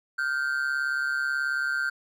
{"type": "ring-modulated tone", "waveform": "triangle", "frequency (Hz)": 1480, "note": "F#6", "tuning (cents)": 0, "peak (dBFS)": -20, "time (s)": [0.18, 1.9], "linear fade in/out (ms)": 10, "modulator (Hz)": 69.2, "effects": []}